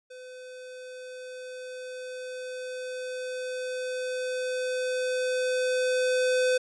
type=tone with level ramp; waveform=square; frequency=507 Hz; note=B4; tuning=45 cents sharp; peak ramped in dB=-43 to -22 dBFS; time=0.1-6.58 s; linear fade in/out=10 ms; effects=resampled to 22050 Hz